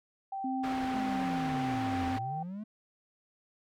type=tone; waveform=sine; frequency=779 Hz; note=G5; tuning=11 cents flat; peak=-34 dBFS; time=0.32-2.43 s; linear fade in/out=5 ms
type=tone with vibrato; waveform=sine; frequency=261.6 Hz; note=C4; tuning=in tune; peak=-32 dBFS; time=0.44-2.17 s; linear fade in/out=5 ms; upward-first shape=triangle; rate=1.5 Hz; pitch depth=15 cents each way
type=low-pass noise; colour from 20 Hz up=white; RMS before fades=-41 dBFS; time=0.63-2.19 s; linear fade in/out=10 ms; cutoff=1800 Hz; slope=12 dB/octave
type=linear two-way sweep; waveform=triangle; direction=down then up; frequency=220 to 82.1 to 220 Hz; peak=-35 dBFS; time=0.94-2.64 s; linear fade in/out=10 ms; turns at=2.07 s
effects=none